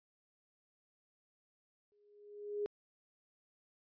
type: tone with exponential growth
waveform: sine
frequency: 413.3 Hz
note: G#4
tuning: 8 cents flat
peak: -32 dBFS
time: 1.92-2.66 s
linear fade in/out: 0 ms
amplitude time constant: 160 ms
effects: resampled to 11025 Hz